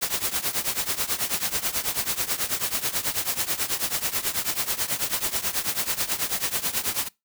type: noise with tremolo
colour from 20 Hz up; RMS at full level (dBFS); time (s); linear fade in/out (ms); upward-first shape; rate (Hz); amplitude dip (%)
white; -23; 0.01-7.09; 20; triangle; 9.2; 90
effects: noise-tail reverb RT60 0.2 s tail -22 dB re dry